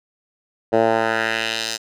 10% pulse tone with band-pass filter sweep, 112.6 Hz, A2, 40 cents sharp, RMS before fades -20 dBFS, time 0.72-1.78 s, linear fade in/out 20 ms, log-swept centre 540 to 5800 Hz, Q 1.5, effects none

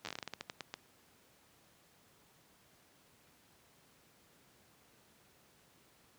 slowing click train, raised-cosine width 0.2 ms, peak -23 dBFS, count 15, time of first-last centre 0.05-0.74 s, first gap 10 ms, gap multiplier 1.22, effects pink hiss -66 dBFS RMS until 6.18 s + high-pass 100 Hz 12 dB/octave

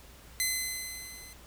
10% pulse tone with level ramp, 2042 Hz, C7, 43 cents flat, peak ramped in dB -17 to -39 dBFS, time 0.4-1.33 s, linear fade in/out 0 ms, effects added 60 Hz sine -54 dBFS peak until 1.46 s + pink hiss -54 dBFS RMS until 1.46 s

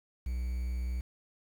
triangle tone with quantisation, 61.8 Hz, B1, 2 cents sharp, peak -29 dBFS, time 0.26-1.01 s, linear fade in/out 5 ms, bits 9, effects none

